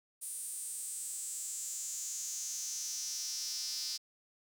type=tone with high-pass filter sweep; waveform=square; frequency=138.59 Hz; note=C#3; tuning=in tune; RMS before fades=-40 dBFS; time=0.21-3.98 s; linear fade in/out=20 ms; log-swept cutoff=9400 to 5000 Hz; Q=5.7; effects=none